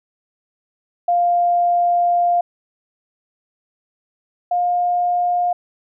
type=tone pair in turn; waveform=sine; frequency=700 / 709 Hz; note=F5 / F5; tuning=+4 / +26 cents; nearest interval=unison; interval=22 cents; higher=second; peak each=-13 / -15 dBFS; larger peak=first; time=1.08-2.41 / 4.51-5.53 s; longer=first; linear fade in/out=5 ms; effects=none